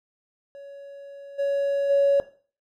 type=tone with level steps; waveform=triangle; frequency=560 Hz; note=C#5; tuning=18 cents sharp; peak=-37 / -19 / -13 dBFS; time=0.55-2.2 s; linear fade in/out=0 ms; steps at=1.38 / 1.89 s; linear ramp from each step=20 ms; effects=noise-tail reverb RT60 0.4 s tail -17 dB re dry + tanh soft clip ceiling -13 dBFS